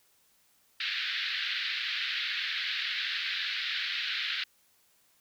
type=band-pass noise; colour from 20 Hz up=white; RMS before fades=-33 dBFS; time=0.8-4.44 s; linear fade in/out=5 ms; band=1500 to 4200 Hz; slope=48 dB/octave; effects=white hiss -67 dBFS RMS until 5.2 s